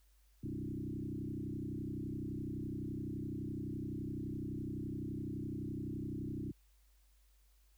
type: tone with frequency modulation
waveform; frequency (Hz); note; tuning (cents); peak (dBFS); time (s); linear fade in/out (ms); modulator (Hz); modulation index
sine; 208.5; G#3; +7; -38; 0.43-6.52; 10; 31.8; 4
effects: added 50 Hz sine -65 dBFS peak until 7.77 s + white hiss -75 dBFS RMS until 7.77 s